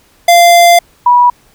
square / sine tone pair in turn, 692 / 974.4 Hz, F5 / B5, -16 / -24 cents, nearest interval tritone, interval 592 cents, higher second, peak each -3 dBFS, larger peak neither, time 0.28-0.79 / 1.06-1.3 s, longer first, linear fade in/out 5 ms, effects pink hiss -48 dBFS RMS until 1.54 s

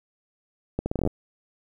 accelerating click train, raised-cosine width 2 ms, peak -12 dBFS, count 10, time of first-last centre 0.79-1.074 s, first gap 70 ms, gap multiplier 0.78, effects 9-bit

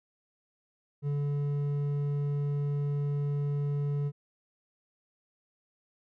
triangle tone with hard clipping, 143.9 Hz, D3, 35 cents flat, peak -29 dBFS, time 1.02-4.12 s, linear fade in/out 50 ms, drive 9 dB, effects none

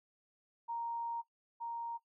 sine tone pair in turn, 932.3 / 932.3 Hz, A#5 / A#5, 0 / 0 cents, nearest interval unison, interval 0 cents, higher neither, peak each -36 / -38 dBFS, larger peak first, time 0.68-1.22 / 1.6-1.98 s, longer first, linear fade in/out 20 ms, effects noise-tail reverb RT60 0.1 s tail -17 dB re dry

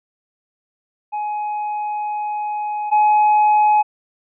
triangle tone pair in turn, 840 / 844.6 Hz, G#5 / G#5, +19 / +29 cents, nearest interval unison, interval 10 cents, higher second, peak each -19 / -9 dBFS, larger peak second, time 1.12-2.91 / 2.91-3.83 s, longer first, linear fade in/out 20 ms, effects resampled to 8000 Hz

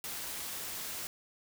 white noise, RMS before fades -40 dBFS, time 0.04-1.07 s, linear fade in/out 0 ms, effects none

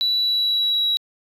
sine tone with pitch glide, 3942 to 3883 Hz, B7 to B7, -4 to -30 cents, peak -16 dBFS, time 0.01-0.97 s, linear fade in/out 0 ms, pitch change -26 cents, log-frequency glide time 0.19-0.85 s, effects tanh soft clip ceiling -14 dBFS

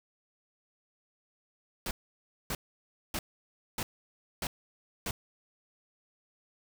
pink noise bursts, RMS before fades -34 dBFS, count 6, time 1.86-5.11 s, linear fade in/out 2 ms, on 50 ms, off 590 ms, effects none

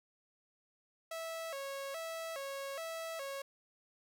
sawtooth tone with vibrato, 600 Hz, D5, 37 cents sharp, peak -36 dBFS, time 1.11-3.42 s, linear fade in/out 5 ms, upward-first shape square, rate 1.2 Hz, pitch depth 150 cents each way, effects none

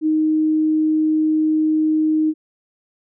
sine tone, 311.4 Hz, D#4, 2 cents sharp, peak -14 dBFS, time 0.01-2.34 s, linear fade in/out 50 ms, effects none

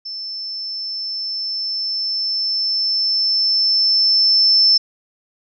sine tone with level ramp, 5300 Hz, E8, 9 cents sharp, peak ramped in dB -26 to -9 dBFS, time 0.05-4.78 s, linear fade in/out 10 ms, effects none

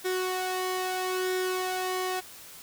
sawtooth tone with flanger, 370 Hz, F#4, in tune, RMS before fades -30 dBFS, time 0.04-2.21 s, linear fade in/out 20 ms, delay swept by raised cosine 0.54 to 1.74 ms, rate 0.77 Hz, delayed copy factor +0.5, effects white hiss -47 dBFS RMS until 2.62 s

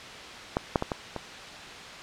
clicks, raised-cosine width 1 ms, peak -10 / -7 / -13 / -14 / -18 dBFS, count 5, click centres 0.569 / 0.758 / 0.824 / 0.918 / 1.163 s, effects white hiss -41 dBFS RMS until 2.02 s + low-pass 4000 Hz 12 dB/octave

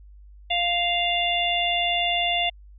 harmonic tone, 698 Hz, F5, 1 cent flat, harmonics 1 / 3 / 4 / 5, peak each -25 / -29 / -25 / -27 dBFS, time 0.5-2.5 s, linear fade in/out 10 ms, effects added 50 Hz sine -44 dBFS peak until 2.78 s

